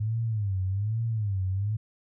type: tone with vibrato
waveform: sine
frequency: 103.7 Hz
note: G#2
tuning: 2 cents flat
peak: -25 dBFS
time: 0-1.77 s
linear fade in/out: 10 ms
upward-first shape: sine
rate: 1.2 Hz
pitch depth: 180 cents each way
effects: none